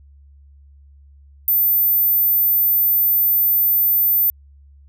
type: tone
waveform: sine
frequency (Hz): 14080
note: A9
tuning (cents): 0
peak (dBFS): -13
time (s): 1.48-4.3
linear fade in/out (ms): 0
effects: added 70 Hz sine -44 dBFS peak until 4.88 s